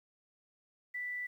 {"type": "tone with quantisation", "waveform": "sine", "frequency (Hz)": 1975.5, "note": "B6", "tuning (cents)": 0, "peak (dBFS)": -36, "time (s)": [0.94, 1.27], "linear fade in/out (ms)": 10, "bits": 11, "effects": []}